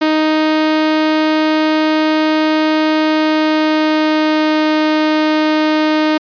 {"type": "tone with pitch glide", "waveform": "sawtooth", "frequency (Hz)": [311.1, 308.8], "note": ["D#4", "D#4"], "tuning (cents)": [0, -13], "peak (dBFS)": -7, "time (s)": [0.01, 6.18], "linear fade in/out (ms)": 10, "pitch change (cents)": -13, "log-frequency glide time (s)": [2.95, 4.66], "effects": ["resampled to 11025 Hz"]}